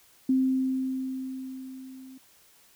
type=tone with level ramp; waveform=sine; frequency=261.6 Hz; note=C4; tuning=in tune; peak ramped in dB=-19 to -44 dBFS; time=0.29-2.18 s; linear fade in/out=5 ms; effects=white hiss -59 dBFS RMS until 2.75 s